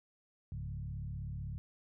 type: tone with frequency modulation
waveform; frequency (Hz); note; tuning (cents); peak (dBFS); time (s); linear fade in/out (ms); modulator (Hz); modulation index
sine; 102.3; G#2; -26; -38; 0.52-1.58; 0; 35.8; 1.4
effects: none